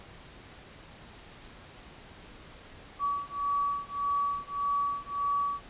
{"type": "beating tone pair", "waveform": "sine", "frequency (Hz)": [1139, 1140.7], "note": ["C#6", "C#6"], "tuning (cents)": [47, 49], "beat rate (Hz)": 1.7, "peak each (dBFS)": -31, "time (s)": [2.99, 5.61], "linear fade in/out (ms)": 50, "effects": ["pink hiss -50 dBFS RMS until 5.69 s", "resampled to 8000 Hz"]}